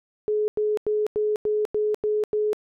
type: tone bursts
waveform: sine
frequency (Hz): 423.8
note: G#4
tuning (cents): +35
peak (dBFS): -20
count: 8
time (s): 0.28-2.531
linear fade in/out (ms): 0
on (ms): 200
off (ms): 93
effects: none